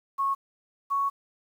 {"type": "tone pair in turn", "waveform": "sine", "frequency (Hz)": [1098, 1112], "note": ["C#6", "C#6"], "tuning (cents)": [-17, 5], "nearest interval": "unison", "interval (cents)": 22, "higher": "second", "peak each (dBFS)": -23, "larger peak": "neither", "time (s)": [[0.18, 0.35], [0.9, 1.1]], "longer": "second", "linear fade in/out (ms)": 20, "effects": ["9-bit"]}